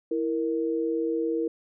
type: tone pair together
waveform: sine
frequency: 328.9 / 466.2 Hz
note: E4 / A#4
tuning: -4 / 0 cents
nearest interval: tritone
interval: 604 cents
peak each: -27 dBFS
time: 0.11-1.48 s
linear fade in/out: 5 ms
effects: none